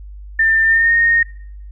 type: tone with pitch glide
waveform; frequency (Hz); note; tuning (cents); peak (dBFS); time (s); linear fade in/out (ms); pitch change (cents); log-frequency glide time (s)
sine; 1793 to 1849.8; A6 to A#6; +32 to -14; -10; 0.39-1.23; 5; +54; 0.65-0.93
effects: noise-tail reverb RT60 0.6 s tail -21 dB re dry + added 50 Hz sine -31 dBFS peak until 1.71 s